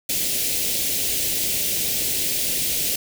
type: band-stop noise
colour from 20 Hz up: white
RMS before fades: -23 dBFS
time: 0.09-2.96 s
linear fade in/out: 5 ms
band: 580 to 2300 Hz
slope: 24 dB/octave
effects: none